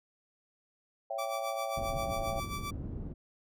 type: chord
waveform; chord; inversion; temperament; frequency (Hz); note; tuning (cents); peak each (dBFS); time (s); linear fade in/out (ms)
sine; C# diminished; none; equal with one note detuned; 554.4 / 669.2 / 784; C#5 / E5 / G5; 0 / +26 / 0; -38 / -37 / -38; 1.1-2.4; 5
type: tone with tremolo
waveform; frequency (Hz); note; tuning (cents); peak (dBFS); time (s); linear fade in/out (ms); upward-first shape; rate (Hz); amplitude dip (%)
sawtooth; 1160; D6; -22; -32; 1.18-2.71; 10; sine; 7.5; 70
type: low-pass noise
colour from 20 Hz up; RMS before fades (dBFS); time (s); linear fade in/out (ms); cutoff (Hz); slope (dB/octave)
pink; -39; 1.76-3.14; 20; 270; 12
effects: none